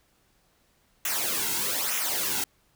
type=noise with flanger; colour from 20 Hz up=white; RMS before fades=-28 dBFS; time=1.05-2.44 s; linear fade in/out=2 ms; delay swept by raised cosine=0.22 to 1.72 ms; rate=1.1 Hz; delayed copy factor=-0.7; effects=pink hiss -66 dBFS RMS until 2.75 s